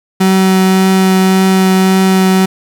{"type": "tone with vibrato", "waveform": "35% pulse", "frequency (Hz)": 189, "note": "F#3", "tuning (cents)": 37, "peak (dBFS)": -5, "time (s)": [0.2, 2.46], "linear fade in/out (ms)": 10, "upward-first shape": "triangle", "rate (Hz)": 1.8, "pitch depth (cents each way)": 9, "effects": []}